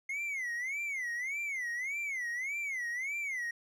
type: tone with vibrato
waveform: triangle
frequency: 2105 Hz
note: C7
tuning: 10 cents sharp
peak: -32 dBFS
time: 0.09-3.51 s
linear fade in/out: 5 ms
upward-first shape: sine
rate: 1.7 Hz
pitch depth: 200 cents each way
effects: none